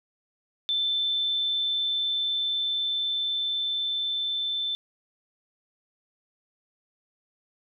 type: tone with level ramp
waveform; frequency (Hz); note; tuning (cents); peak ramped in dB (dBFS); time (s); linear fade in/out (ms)
sine; 3536; A7; +8; -23 to -26; 0.69-4.75; 0
effects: none